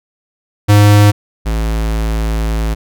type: tone pair in turn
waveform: square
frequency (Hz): 103.4 / 54.77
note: G#2 / A1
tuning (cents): -7 / -7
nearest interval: major seventh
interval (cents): 1100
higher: first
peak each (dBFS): -5 / -14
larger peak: first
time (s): 0.68-1.12 / 1.45-2.75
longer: second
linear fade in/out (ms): 20
effects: none